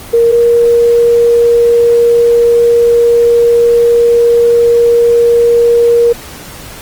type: tone pair in turn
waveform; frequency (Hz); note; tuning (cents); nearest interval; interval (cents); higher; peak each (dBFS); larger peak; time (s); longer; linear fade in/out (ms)
sine; 466.2 / 471.3; A#4 / A#4; 0 / +19; unison; 19; second; -4; neither; 0.13-0.32 / 0.32-6.13; second; 10
effects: pink hiss -29 dBFS RMS until 6.81 s + Opus 24 kbps